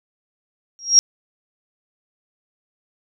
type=tone with exponential growth; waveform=sine; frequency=5610 Hz; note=F8; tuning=7 cents sharp; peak=-3 dBFS; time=0.79-0.99 s; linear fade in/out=0 ms; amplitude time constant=43 ms; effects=none